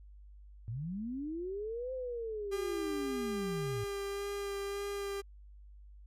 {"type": "linear two-way sweep", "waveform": "sine", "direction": "up then down", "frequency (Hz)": [103.6, 523.3, 103.6], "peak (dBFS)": -36, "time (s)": [0.68, 3.84], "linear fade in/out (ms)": 0, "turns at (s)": 1.93}
{"type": "tone with vibrato", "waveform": "45% pulse", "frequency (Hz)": 400.8, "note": "G4", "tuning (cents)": 38, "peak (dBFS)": -36, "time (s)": [2.51, 5.22], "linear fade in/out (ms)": 20, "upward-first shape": "sine", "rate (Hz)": 1.8, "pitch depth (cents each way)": 12}
{"effects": ["added 50 Hz sine -51 dBFS peak until 6.06 s", "resampled to 32000 Hz"]}